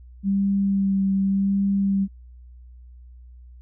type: tone with vibrato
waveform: sine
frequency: 196 Hz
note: G3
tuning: in tune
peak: -18 dBFS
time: 0.23-2.08 s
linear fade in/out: 50 ms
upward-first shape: sine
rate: 0.87 Hz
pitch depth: 17 cents each way
effects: added 61 Hz sine -42 dBFS peak until 3.61 s